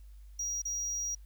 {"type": "tone with dropouts", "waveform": "triangle", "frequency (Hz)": 5740, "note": "F8", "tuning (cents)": 47, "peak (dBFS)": -31, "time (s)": [0.39, 1.15], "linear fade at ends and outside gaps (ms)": 5, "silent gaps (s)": [0.619, 0.652], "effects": ["added 50 Hz sine -48 dBFS peak until 1.25 s", "white hiss -71 dBFS RMS until 1.25 s"]}